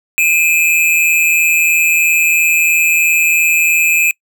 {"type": "tone pair together", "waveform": "square", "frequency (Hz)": [2410, 2573], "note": ["D7", "E7"], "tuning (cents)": [44, -43], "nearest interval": "minor second", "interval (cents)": 113, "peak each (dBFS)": -13, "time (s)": [0.18, 4.11], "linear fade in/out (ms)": 0, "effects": ["noise-tail reverb RT60 0.1 s tail -26 dB re dry"]}